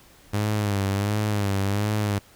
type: tone with vibrato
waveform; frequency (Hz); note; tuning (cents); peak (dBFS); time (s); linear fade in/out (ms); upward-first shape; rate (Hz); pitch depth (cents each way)
sawtooth; 102; G#2; -31; -18; 0.33-2.19; 10; sine; 1.4; 72
effects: pink hiss -53 dBFS RMS until 2.35 s